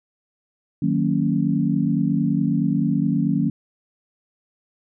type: chord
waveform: sine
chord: D# minor seventh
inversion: none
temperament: equal with one note detuned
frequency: 155.56 / 185 / 229.5 / 277.2 Hz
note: D#3 / F#3 / A#3 / C#4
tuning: 0 / 0 / -27 / 0 cents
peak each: -23 dBFS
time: 0.82-3.5 s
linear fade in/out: 5 ms
effects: none